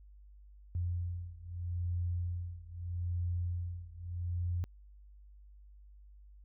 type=beating tone pair; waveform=sine; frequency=87.31 / 88.1 Hz; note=F2 / F2; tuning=0 / +16 cents; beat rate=0.79 Hz; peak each=-36 / -38 dBFS; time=0.75-4.64 s; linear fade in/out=0 ms; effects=added 50 Hz sine -53 dBFS peak until 6.44 s